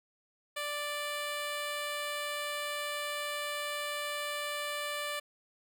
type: tone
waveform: 10% pulse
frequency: 587.3 Hz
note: D5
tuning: in tune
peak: -26 dBFS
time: 0.56-5.2 s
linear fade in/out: 10 ms
effects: none